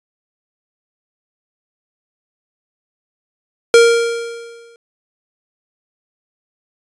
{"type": "tone with exponential decay", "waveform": "square", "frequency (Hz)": 466.2, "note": "A#4", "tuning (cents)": 0, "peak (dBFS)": -4, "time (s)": [3.74, 4.76], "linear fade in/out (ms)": 1, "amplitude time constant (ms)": 220, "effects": ["resampled to 22050 Hz"]}